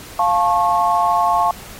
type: chord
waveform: sine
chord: F augmented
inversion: none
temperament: just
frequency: 698.5 / 873.1 / 1091.3 Hz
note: F5 / A5 / C#6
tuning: 0 / -14 / -27 cents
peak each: -17 dBFS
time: 0.19-1.51 s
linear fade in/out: 2 ms
effects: pink hiss -36 dBFS RMS until 1.79 s + MP3 64 kbps